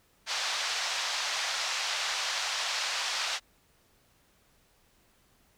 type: band-pass noise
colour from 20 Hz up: white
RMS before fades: -32 dBFS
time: 0.26-3.4 s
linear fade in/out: 50 ms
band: 670 to 5700 Hz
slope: 24 dB/octave
effects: pink hiss -66 dBFS RMS until 5.57 s